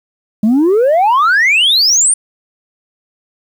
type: exponential sweep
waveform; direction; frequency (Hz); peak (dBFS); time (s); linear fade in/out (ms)
sine; up; 204.2 to 9397; -5; 0.43-2.14; 5
effects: tanh soft clip ceiling -6 dBFS + 7-bit